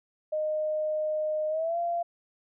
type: tone with pitch glide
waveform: sine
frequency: 616 to 687.5 Hz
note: D#5 to F5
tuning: -17 to -27 cents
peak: -26 dBFS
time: 0.32-2.03 s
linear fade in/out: 10 ms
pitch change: +190 cents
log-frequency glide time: 1.49-1.78 s
effects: none